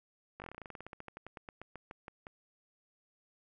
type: slowing click train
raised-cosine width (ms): 0.5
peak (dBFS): -30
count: 26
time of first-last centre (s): 0.4-2.269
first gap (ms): 19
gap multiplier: 1.1
effects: none